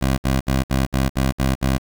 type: tone bursts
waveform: 15% pulse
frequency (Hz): 66.4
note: C2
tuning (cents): +26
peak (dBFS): -10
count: 8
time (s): 0.01-1.783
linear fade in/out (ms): 20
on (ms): 170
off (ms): 59
effects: 8-bit